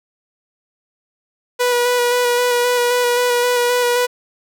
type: tone with vibrato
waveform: sawtooth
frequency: 488.2 Hz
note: B4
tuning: 20 cents flat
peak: -10 dBFS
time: 1.59-4.07 s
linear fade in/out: 20 ms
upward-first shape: square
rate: 3.8 Hz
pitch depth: 15 cents each way
effects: none